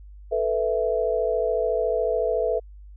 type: chord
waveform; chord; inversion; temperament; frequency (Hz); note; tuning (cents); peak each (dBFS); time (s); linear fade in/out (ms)
sine; A suspended second; none; equal; 440 / 493.9 / 659.3; A4 / B4 / E5; 0 / 0 / 0; -25; 0.31-2.6; 20
effects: added 50 Hz sine -41 dBFS peak until 2.96 s